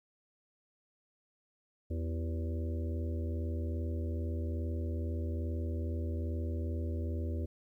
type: harmonic tone with a mistuned harmonic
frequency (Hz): 82.41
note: E2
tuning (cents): 0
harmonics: 1 / 3 / 4 / 5 / 6 / 7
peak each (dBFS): -33 / -43 / -45 / -47 / -49 / -50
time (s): 1.9-7.46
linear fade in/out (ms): 10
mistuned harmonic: 5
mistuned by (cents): -92
effects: 12-bit